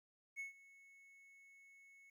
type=tone with ADSR envelope; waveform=triangle; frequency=2200 Hz; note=C#7; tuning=14 cents flat; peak=-40 dBFS; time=0.36-2.1 s; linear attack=35 ms; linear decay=130 ms; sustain=-20 dB; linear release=5 ms; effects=13-bit